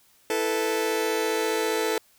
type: chord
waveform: sawtooth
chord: E suspended fourth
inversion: none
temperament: just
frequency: 329.6 / 439.5 / 494.4 Hz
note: E4 / A4 / B4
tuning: 0 / -2 / +2 cents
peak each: -27 / -21 / -26 dBFS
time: 0.3-1.98 s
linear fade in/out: 2 ms
effects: white hiss -60 dBFS RMS until 2.18 s